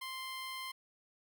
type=tone; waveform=15% pulse; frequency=1046.5 Hz; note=C6; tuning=in tune; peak=-34 dBFS; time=0.01-0.72 s; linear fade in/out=10 ms; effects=none